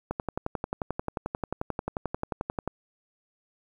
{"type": "click train", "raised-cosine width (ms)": 1, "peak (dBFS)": -15, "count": 30, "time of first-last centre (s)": [0.11, 2.676], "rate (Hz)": 11.3, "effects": ["9-bit"]}